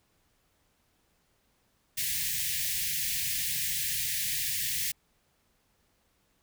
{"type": "band-stop noise", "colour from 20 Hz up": "white", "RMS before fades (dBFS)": -31, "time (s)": [1.97, 4.92], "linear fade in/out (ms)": 10, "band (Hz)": [180, 1700], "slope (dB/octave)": 96, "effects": ["pink hiss -71 dBFS RMS until 6.42 s"]}